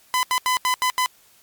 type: tone bursts at uneven times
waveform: sawtooth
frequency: 1009 Hz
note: B5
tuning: 37 cents sharp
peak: -14 dBFS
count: 6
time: 0.14-0.23 / 0.31-0.38 / 0.46-0.57 / 0.65-0.74 / 0.82-0.9 / 0.98-1.06 s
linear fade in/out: 0 ms
effects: white hiss -55 dBFS RMS until 1.42 s + MP3 96 kbps